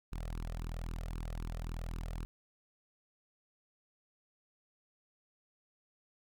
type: tone with flanger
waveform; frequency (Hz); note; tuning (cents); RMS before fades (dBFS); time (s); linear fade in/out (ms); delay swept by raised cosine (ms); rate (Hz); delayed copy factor
sawtooth; 41; E1; -9; -40; 0.12-2.25; 0; 0.73 to 1.63; 3.8; +0.75
effects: none